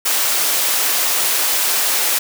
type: high-pass noise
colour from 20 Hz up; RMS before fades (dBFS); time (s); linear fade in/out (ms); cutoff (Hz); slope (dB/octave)
white; -17; 0.05-2.19; 10; 420; 12
effects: none